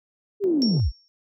sine linear sweep, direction down, 420 to 36.71 Hz, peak -18 dBFS, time 0.4-0.92 s, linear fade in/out 50 ms
white band-pass noise, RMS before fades -35 dBFS, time 0.44-0.8 s, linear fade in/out 0 ms, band 220 to 410 Hz, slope 24 dB/octave
sine tone with exponential decay, 5490 Hz, F8, 31 cents flat, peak -22 dBFS, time 0.62-1.08 s, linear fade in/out 0 ms, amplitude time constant 100 ms
effects none

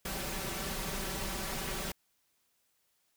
pink noise with comb filter, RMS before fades -37 dBFS, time 0.05-1.92 s, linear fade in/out 5 ms, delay 5.2 ms, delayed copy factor +0.75, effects white hiss -75 dBFS RMS until 3.16 s

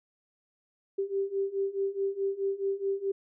sine beating tone pair, 390 / 394.7 Hz, G4 / G4, -9 / +12 cents, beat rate 4.7 Hz, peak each -32 / -30 dBFS, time 0.98-3.12 s, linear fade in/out 10 ms, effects none

